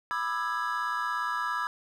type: chord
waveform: triangle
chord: E dominant seventh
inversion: second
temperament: equal with one note detuned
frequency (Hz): 987.8 / 1201.4 / 1318.5 / 1661.2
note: B5 / D6 / E6 / G#6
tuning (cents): 0 / +39 / 0 / 0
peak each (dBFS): -32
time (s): 0.11-1.67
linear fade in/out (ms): 0
effects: none